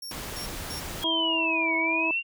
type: tone bursts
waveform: sawtooth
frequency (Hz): 5510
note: F8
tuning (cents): -24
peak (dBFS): -33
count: 3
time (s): 0.02-0.8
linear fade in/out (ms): 5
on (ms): 100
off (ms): 240
type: noise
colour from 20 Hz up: pink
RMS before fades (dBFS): -36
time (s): 0.11-1.04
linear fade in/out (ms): 2
type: linear two-way sweep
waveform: sine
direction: down then up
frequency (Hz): 3321 to 2189 to 2794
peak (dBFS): -24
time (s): 1.01-2.23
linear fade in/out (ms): 50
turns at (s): 1.76
type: harmonic tone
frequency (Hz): 325.9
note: E4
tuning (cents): -20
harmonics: 1 / 2 / 3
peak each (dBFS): -30 / -34 / -31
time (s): 1.04-2.11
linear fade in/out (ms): 2
effects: none